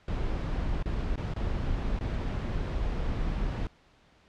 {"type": "noise with dropouts", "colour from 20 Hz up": "brown", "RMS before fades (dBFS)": -30, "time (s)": [0.08, 3.67], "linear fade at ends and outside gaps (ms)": 2, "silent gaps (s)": [[0.827, 0.858], [1.158, 1.177], [1.338, 1.362], [1.99, 2.009]], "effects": ["pink hiss -61 dBFS RMS until 4.28 s", "low-pass 4000 Hz 12 dB/octave"]}